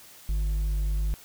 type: tone with hard clipping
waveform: sine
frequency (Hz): 50.7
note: G#1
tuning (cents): -41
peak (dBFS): -25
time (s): 0.29-1.14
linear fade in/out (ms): 0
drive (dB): 4
effects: white hiss -50 dBFS RMS until 1.24 s

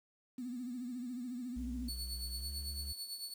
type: tone with vibrato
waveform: sine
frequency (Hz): 246.9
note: B3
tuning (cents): 0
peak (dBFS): -39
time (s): 0.38-1.89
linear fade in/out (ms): 5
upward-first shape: triangle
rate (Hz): 14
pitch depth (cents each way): 99
type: tone with pitch glide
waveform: triangle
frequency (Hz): 61 to 69.67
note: B1 to C#2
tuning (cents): -21 to +9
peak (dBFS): -39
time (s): 1.56-2.93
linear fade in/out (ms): 10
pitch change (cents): +230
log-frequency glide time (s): 2.37-2.52
type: tone with tremolo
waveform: sawtooth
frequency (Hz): 4435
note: C#8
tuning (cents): 0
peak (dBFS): -36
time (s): 1.88-3.34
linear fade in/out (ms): 5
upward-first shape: triangle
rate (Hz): 9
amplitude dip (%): 70
effects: 10-bit

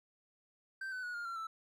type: tone with pitch steps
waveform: triangle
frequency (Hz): 1559 / 1508.5 / 1459.6 / 1412.4 / 1366.6 / 1322.4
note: G6 / F#6 / F#6 / F6 / F6 / E6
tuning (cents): -10 / +33 / -24 / +19 / -38 / +5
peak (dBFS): -37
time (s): 0.81-1.47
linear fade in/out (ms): 5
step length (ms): 110
effects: none

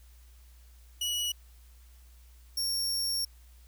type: tone pair in turn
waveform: sawtooth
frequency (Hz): 2927 / 5510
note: F#7 / F8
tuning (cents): -19 / -24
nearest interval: major seventh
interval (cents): 1095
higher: second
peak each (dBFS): -26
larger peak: neither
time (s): 1.01-1.32 / 2.57-3.25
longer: second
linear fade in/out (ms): 5
effects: added 60 Hz sine -52 dBFS peak until 3.67 s + white hiss -64 dBFS RMS until 3.67 s

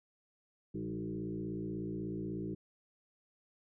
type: tone with frequency modulation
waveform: sine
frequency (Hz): 251.4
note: B3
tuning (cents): +31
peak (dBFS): -36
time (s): 0.74-2.55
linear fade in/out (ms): 10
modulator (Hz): 56.4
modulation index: 2.4
effects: none

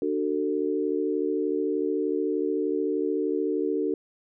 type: tone cluster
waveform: sine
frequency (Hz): 298 / 374.6 / 447.9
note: D4 / F#4 / A4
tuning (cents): +25 / +21 / +31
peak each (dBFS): -28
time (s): 0.02-3.94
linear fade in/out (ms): 2
effects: none

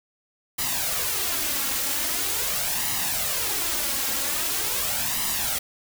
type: noise with flanger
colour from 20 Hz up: white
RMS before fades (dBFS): -26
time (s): 0.58-5.59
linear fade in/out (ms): 10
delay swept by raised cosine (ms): 1 to 3.7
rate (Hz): 0.43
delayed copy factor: +0.6
effects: none

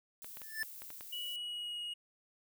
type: noise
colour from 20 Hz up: violet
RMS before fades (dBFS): -49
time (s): 0.22-1.36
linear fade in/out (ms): 0
type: clicks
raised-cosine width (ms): 0.3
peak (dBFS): -33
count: 7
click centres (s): 0.245 / 0.371 / 0.418 / 0.632 / 0.82 / 0.904 / 1.009
type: tone with exponential growth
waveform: square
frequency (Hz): 1760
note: A6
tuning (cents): 0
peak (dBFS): -32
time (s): 0.4-0.63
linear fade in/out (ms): 5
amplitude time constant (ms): 49
type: tone with pitch glide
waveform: triangle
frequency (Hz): 2932 to 2882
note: F#7 to F#7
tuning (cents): -16 to -46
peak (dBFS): -37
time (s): 1.12-1.94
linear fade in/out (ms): 10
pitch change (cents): -30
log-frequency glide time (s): 1.24-1.83
effects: none

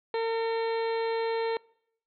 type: harmonic tone with a mistuned harmonic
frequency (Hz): 454.5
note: A#4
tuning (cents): -44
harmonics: 1 / 2 / 3 / 4 / 5 / 6 / 7 / 8 / 9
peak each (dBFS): -27 / -33 / -45 / -42 / -43 / -50 / -50 / -50 / -45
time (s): 0.14-1.57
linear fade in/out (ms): 2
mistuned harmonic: 5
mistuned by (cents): -15
effects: noise-tail reverb RT60 0.7 s tail -25 dB re dry

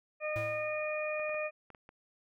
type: harmonic tone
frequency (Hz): 611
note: D#5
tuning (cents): -32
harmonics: 1 / 2 / 3 / 4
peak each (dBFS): -34 / -43 / -45 / -38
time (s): 0.2-1.51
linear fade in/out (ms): 50
type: tone with exponential decay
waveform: square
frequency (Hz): 109.8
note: A2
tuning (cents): -3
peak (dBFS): -36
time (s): 0.36-0.92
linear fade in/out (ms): 0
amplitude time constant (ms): 120
type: clicks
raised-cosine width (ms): 0.5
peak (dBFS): -37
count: 6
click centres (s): 1.197 / 1.294 / 1.345 / 1.703 / 1.748 / 1.891
effects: none

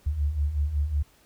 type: beating tone pair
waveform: sine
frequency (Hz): 69.3 / 74.7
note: C#2 / D2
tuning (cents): 0 / +30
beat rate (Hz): 5.4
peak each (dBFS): -30 / -24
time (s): 0.06-1.03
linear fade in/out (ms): 10
effects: pink hiss -60 dBFS RMS until 1.25 s

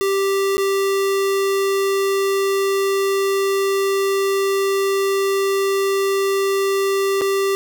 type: tone with dropouts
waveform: square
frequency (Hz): 392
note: G4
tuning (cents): 0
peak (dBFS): -17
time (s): 0.01-7.55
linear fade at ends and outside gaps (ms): 0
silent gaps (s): 0.57-0.58 / 7.211-7.217
effects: none

